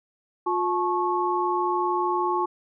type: tone cluster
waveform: sine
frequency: 356 / 865 / 1098 Hz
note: F4 / A5 / C#6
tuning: +33 / -30 / -17 cents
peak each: -26 dBFS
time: 0.46-2.46 s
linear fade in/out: 10 ms
effects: none